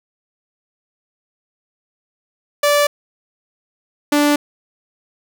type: tone pair in turn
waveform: sawtooth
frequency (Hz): 582 / 292.6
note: D5 / D4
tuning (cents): -16 / -6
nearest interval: octave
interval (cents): 1190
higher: first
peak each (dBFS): -8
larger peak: neither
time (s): 2.63-2.87 / 4.12-4.36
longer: neither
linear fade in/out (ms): 5
effects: none